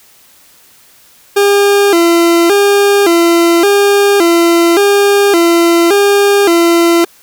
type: tone with vibrato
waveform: 40% pulse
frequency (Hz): 370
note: F#4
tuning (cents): 0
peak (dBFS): -5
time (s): 1.36-7.05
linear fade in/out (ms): 10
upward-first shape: square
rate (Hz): 0.88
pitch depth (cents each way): 150
effects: white hiss -44 dBFS RMS until 7.22 s